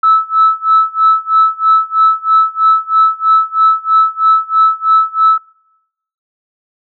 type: tone with tremolo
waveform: sine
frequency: 1307 Hz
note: E6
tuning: 15 cents flat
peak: -3 dBFS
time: 0.03-5.38 s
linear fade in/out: 5 ms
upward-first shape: sine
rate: 3.1 Hz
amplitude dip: 95%
effects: noise-tail reverb RT60 0.9 s tail -25 dB re dry + tanh soft clip ceiling 0 dBFS